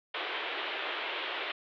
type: band-pass noise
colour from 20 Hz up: white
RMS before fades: -36 dBFS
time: 0.14-1.52 s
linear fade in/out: 5 ms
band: 330 to 3500 Hz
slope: 48 dB/octave
effects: none